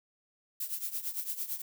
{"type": "noise with tremolo", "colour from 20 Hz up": "violet", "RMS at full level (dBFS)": -33, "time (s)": [0.6, 1.62], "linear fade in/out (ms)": 5, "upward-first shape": "triangle", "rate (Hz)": 8.9, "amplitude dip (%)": 85, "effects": []}